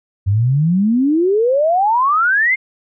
sine exponential sweep, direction up, 93.9 to 2159 Hz, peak -11 dBFS, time 0.26-2.56 s, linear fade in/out 20 ms, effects none

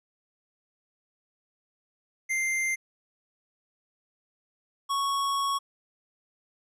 square tone pair in turn, 2093 / 1108.7 Hz, C7 / C#6, 0 / 0 cents, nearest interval major seventh, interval 1100 cents, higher first, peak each -26 / -26 dBFS, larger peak neither, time 2.29-2.76 / 4.89-5.59 s, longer second, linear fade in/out 20 ms, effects low-pass 12000 Hz 12 dB/octave

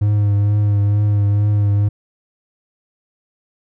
triangle tone with vibrato, 102.9 Hz, G#2, 16 cents flat, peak -10 dBFS, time 0.01-1.89 s, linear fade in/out 10 ms, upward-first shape triangle, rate 2.2 Hz, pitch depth 30 cents each way, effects none

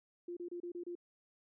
sine tone bursts, 349.2 Hz, F4, in tune, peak -40 dBFS, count 6, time 0.28-0.953 s, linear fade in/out 5 ms, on 88 ms, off 29 ms, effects none

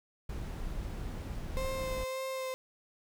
brown noise, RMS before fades -38 dBFS, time 0.29-2.04 s, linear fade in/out 5 ms
35% pulse tone with vibrato, 523.3 Hz, C5, in tune, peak -33 dBFS, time 1.57-2.54 s, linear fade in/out 0 ms, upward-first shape sine, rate 1.8 Hz, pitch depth 16 cents each way
effects none

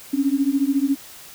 sine beating tone pair, 269.6 / 283.6 Hz, C#4 / C#4, -48 / +40 cents, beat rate 14 Hz, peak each -20 dBFS, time 0.13-0.96 s, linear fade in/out 10 ms, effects white hiss -42 dBFS RMS until 1.34 s

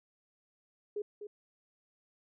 sine tone with echo, 415.2 Hz, G#4, in tune, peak -33 dBFS, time 0.96-1.02 s, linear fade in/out 5 ms, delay 250 ms, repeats 1, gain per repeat -8 dB, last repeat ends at 1.27 s, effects none

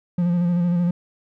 triangle tone with vibrato, 174.61 Hz, F3, in tune, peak -15 dBFS, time 0.18-0.91 s, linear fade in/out 5 ms, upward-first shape square, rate 13 Hz, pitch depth 27 cents each way, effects none

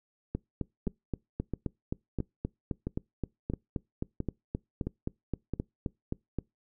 two click trains, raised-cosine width 3 ms, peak -18 / -19 dBFS, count 24 / 8, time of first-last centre 0.35-6.387 / 0.87-5.537 s, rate 3.81 / 1.5 Hz, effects noise-tail reverb RT60 0.2 s tail -25 dB re dry

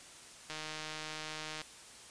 click train, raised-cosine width 0.2 ms, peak -24 dBFS, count 174, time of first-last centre 0.5-1.616 s, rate 155 Hz, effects white hiss -53 dBFS RMS until 2.1 s + resampled to 22050 Hz

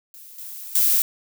violet noise with level steps, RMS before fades -43 / -36 / -18 dBFS, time 0.14-1.02 s, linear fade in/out 0 ms, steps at 0.38 / 0.75 s, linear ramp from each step 5 ms, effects none

